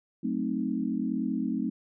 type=chord; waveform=sine; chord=F# diminished seventh; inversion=none; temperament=equal; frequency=185 / 220 / 261.6 / 311.1 Hz; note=F#3 / A3 / C4 / Eb4; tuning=0 / 0 / 0 / 0 cents; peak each=-35 / -31 / -31 / -34 dBFS; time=0.23-1.7 s; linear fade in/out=10 ms; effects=none

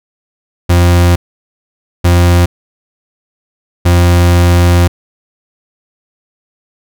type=tone bursts at uneven times; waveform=40% pulse; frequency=87.4 Hz; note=F2; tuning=2 cents sharp; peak=-4 dBFS; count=3; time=0.69-1.16 / 2.04-2.46 / 3.85-4.88 s; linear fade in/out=10 ms; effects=none

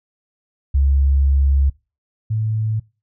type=tone pair in turn; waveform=sine; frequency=68.9 / 109.37 Hz; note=C#2 / A2; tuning=-10 / -10 cents; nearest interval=minor sixth; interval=800 cents; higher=second; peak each=-12 / -17 dBFS; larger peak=first; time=0.74-1.7 / 2.3-2.8 s; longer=first; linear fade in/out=10 ms; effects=noise-tail reverb RT60 0.3 s tail -23 dB re dry

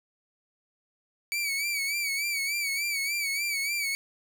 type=tone with vibrato; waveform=sawtooth; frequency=2280 Hz; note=C#7; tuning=48 cents sharp; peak=-24 dBFS; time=1.32-3.95 s; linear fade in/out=0 ms; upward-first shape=sine; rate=3.4 Hz; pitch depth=71 cents each way; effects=none

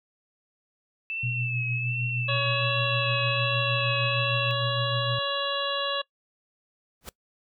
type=tone with vibrato; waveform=sine; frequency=2637 Hz; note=E7; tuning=in tune; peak=-29 dBFS; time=1.1-4.51 s; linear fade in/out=0 ms; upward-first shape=sine; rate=1.3 Hz; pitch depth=53 cents each way
type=tone with tremolo; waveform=sine; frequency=121.4 Hz; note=B2; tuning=29 cents flat; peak=-26 dBFS; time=1.23-5.19 s; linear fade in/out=5 ms; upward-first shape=sine; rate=6.5 Hz; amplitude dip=45%
type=harmonic tone; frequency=561 Hz; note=C#5; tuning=21 cents sharp; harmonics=1 / 2 / 3 / 5 / 6 / 7; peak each=-31 / -31 / -34 / -33 / -33 / -35 dBFS; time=2.28-6.02 s; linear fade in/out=10 ms
type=noise with exponential growth; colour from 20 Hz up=pink; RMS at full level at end=-33 dBFS; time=7.01-7.09 s; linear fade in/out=0 ms; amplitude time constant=16 ms
effects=noise-tail reverb RT60 0.1 s tail -22 dB re dry

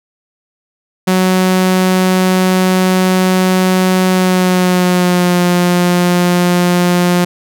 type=tone with pitch glide; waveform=sawtooth; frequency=185.5 to 177.12 Hz; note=F#3 to F3; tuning=+5 to +25 cents; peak=-5 dBFS; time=1.07-7.25 s; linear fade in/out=10 ms; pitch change=-80 cents; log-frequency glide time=4.09-5.41 s; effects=none

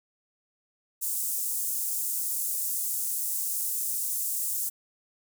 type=high-pass noise; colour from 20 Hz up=pink; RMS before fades=-30 dBFS; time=1.01-4.7 s; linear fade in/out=20 ms; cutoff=8000 Hz; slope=24 dB/octave; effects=none

